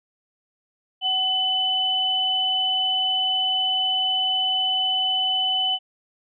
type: tone pair together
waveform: sine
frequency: 752 / 3008 Hz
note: F#5 / F#7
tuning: +28 / +28 cents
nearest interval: 2 octaves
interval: 2400 cents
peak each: -28 / -20 dBFS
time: 1.01-5.79 s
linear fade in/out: 50 ms
effects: none